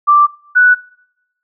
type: tone pair in turn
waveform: sine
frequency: 1174.7 / 1480 Hz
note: D6 / F#6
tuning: 0 / 0 cents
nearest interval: major third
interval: 400 cents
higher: second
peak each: -5 dBFS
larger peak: neither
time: 0.07-0.27 / 0.55-0.75 s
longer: neither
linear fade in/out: 20 ms
effects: noise-tail reverb RT60 0.9 s tail -25 dB re dry